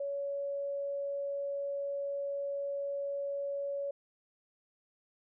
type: tone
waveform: sine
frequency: 562 Hz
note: C#5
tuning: 24 cents sharp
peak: -33 dBFS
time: 0-3.91 s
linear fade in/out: 5 ms
effects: none